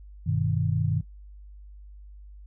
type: chord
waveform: sine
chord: G augmented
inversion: none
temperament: equal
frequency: 98 / 123.47 / 155.56 Hz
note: G2 / B2 / D#3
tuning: 0 / 0 / 0 cents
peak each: -27 / -28 / -26 dBFS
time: 0.26-1.01 s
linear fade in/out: 10 ms
effects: noise-tail reverb RT60 0.1 s tail -18 dB re dry + added 50 Hz sine -43 dBFS peak until 2.46 s